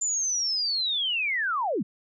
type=linear sweep; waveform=sine; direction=down; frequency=7190 to 150 Hz; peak=-24 dBFS; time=0.01-1.83 s; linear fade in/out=10 ms; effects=none